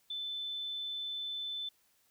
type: tone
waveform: sine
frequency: 3520 Hz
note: A7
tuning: in tune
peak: -36 dBFS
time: 0.1-1.69 s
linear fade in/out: 5 ms
effects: white hiss -71 dBFS RMS until 2.1 s

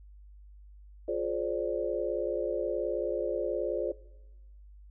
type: chord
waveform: sine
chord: D half-diminished seventh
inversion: first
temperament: just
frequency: 352.4 / 422.9 / 528.6 / 587.3 Hz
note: F4 / Ab4 / C5 / D5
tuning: +16 / +31 / +18 / 0 cents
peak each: -34 dBFS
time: 1.08-3.92 s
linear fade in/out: 5 ms
effects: noise-tail reverb RT60 1.0 s tail -20 dB re dry + added 50 Hz sine -49 dBFS peak until 4.9 s

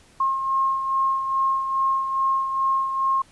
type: beating tone pair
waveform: sine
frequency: 1072 / 1074.4 Hz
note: C6 / C6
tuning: +42 / +46 cents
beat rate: 2.4 Hz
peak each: -20 / -29 dBFS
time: 0.2-3.22 s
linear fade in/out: 5 ms
effects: pink hiss -54 dBFS RMS until 3.31 s + resampled to 24000 Hz

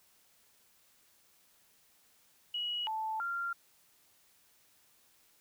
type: tone with pitch steps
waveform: sine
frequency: 2913 / 877 / 1386 Hz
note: F#7 / A5 / F6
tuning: -28 / -6 / -14 cents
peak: -33 dBFS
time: 2.54-3.53 s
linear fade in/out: 5 ms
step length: 330 ms
effects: white hiss -67 dBFS RMS until 5.4 s

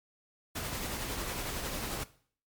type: noise with tremolo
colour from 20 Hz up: pink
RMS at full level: -35 dBFS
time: 0.55-2.04 s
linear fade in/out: 10 ms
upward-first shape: triangle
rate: 11 Hz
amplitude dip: 35%
effects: noise-tail reverb RT60 0.5 s tail -17 dB re dry + MP3 96 kbps

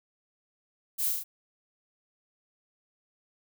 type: noise with echo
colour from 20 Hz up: violet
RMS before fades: -30 dBFS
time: 0.98-1.1 s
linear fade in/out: 20 ms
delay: 35 ms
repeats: 4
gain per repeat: -2 dB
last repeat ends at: 1.24 s
effects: none

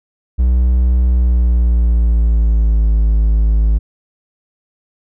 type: tone with pitch glide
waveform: triangle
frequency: 61.7 to 53.71 Hz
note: B1 to A1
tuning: -1 to -41 cents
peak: -7 dBFS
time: 0.38-3.79 s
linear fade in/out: 20 ms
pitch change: -240 cents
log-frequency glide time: 1.07-2.9 s
effects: none

